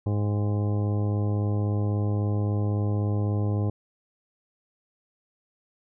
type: harmonic tone with a mistuned harmonic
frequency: 103.7 Hz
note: G#2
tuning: 2 cents flat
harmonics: 1 / 2 / 3 / 4 / 5 / 6 / 7 / 8 / 10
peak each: -23 / -33 / -34 / -37 / -39 / -44 / -46 / -44 / -48 dBFS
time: 0.06-3.7 s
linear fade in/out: 5 ms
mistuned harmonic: 8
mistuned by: -36 cents
effects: none